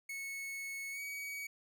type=tone with pitch glide; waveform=45% pulse; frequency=2202 to 2260 Hz; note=C#7 to C#7; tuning=-12 to +33 cents; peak=-40 dBFS; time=0.09-1.47 s; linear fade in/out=5 ms; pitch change=+45 cents; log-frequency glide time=0.91-1.01 s; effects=none